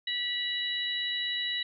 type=harmonic tone; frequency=976 Hz; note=B5; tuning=21 cents flat; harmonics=2 / 3 / 4; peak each=-35 / -36 / -31 dBFS; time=0.07-1.63 s; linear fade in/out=5 ms; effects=none